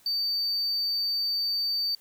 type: tone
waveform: triangle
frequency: 4598 Hz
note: D8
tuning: 37 cents flat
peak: -24 dBFS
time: 0.06-1.95 s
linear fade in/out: 2 ms
effects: white hiss -59 dBFS RMS until 2 s